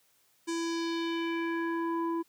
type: tone with low-pass filter sweep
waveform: square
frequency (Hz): 333.2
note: E4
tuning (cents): +19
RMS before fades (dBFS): -32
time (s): 0.47-2.23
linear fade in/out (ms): 20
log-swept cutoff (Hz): 7700 to 780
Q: 2.2
effects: white hiss -68 dBFS RMS until 2.28 s + high-pass 80 Hz 12 dB/octave